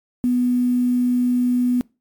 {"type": "tone with quantisation", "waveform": "sine", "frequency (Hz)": 246.9, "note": "B3", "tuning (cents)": 0, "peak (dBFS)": -15, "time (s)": [0.24, 1.81], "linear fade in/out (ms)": 0, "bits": 7, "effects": ["noise-tail reverb RT60 0.3 s tail -24 dB re dry", "MP3 96 kbps"]}